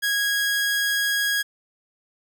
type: tone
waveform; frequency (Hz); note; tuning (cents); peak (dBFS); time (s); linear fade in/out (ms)
sawtooth; 1649; G#6; -13; -17; 0.02-1.43; 20
effects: none